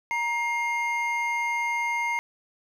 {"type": "tone pair together", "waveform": "triangle", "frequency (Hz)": [940, 2125], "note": ["A#5", "C7"], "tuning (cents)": [14, 26], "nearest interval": "octave + major second", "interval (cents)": 1412, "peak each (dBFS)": [-26, -25], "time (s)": [0.11, 2.19], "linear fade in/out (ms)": 0, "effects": []}